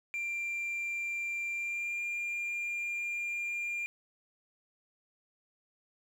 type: tone with pitch glide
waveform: sine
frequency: 2372 to 2398 Hz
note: D7 to D7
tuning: +17 to +36 cents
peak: -30 dBFS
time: 0.14-3.86 s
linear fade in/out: 0 ms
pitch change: +19 cents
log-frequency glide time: 1.51-1.99 s
effects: tanh soft clip ceiling -32 dBFS + 10-bit